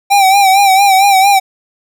square tone with vibrato, 782 Hz, G5, 4 cents flat, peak -6 dBFS, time 0.1-1.4 s, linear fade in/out 20 ms, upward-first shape sine, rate 4.4 Hz, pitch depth 63 cents each way, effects none

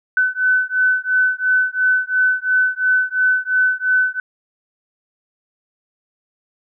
sine beating tone pair, 1508 / 1510.9 Hz, F#6 / F#6, +32 / +36 cents, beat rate 2.9 Hz, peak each -17 dBFS, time 0.17-4.2 s, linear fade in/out 2 ms, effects none

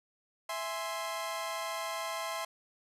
sawtooth chord, E augmented, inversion none, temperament equal, 659.3 / 830.6 / 1046.5 Hz, E5 / G#5 / B#5, 0 / 0 / 0 cents, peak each -35 / -39 / -34 dBFS, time 0.49-2.45 s, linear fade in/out 5 ms, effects resampled to 32000 Hz + 10-bit

